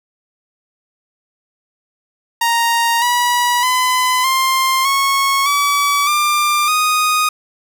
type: tone with pitch steps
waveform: sawtooth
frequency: 932 / 971 / 1011.7 / 1054 / 1098.1 / 1144.1 / 1192 / 1241.9 Hz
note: A#5 / B5 / B5 / C6 / C#6 / D6 / D6 / D#6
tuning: -1 / -30 / +41 / +12 / -17 / -46 / +25 / -4 cents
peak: -9 dBFS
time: 2.41-7.29 s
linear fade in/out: 5 ms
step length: 610 ms
effects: none